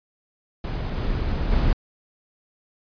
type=noise with level steps; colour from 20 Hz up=brown; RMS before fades=-26 / -24 / -20 dBFS; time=0.64-1.73 s; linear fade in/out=2 ms; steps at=0.95 / 1.51 s; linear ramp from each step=20 ms; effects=resampled to 11025 Hz